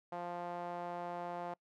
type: tone with band-pass filter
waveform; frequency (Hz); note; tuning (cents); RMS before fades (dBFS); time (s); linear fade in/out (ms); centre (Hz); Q
sawtooth; 174.8; F3; +2; -42; 0.12-1.54; 5; 760; 2.4
effects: noise-tail reverb RT60 0.1 s tail -25 dB re dry